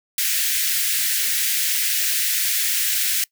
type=high-pass noise; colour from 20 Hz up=white; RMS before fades=-21 dBFS; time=0.18-3.24 s; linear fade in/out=2 ms; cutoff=1600 Hz; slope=48 dB/octave; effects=noise-tail reverb RT60 0.1 s tail -23 dB re dry